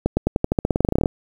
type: accelerating click train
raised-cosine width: 2 ms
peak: -4 dBFS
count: 19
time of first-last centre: 0.06-1.058 s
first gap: 110 ms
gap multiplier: 0.91
effects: 7-bit